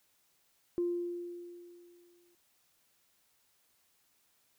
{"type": "tone with exponential decay", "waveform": "sine", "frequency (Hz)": 348.8, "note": "F4", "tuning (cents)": -2, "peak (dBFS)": -27, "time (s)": [0.78, 2.35], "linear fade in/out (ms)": 0, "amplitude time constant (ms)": 340, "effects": ["tanh soft clip ceiling -23 dBFS", "white hiss -72 dBFS RMS until 4.58 s"]}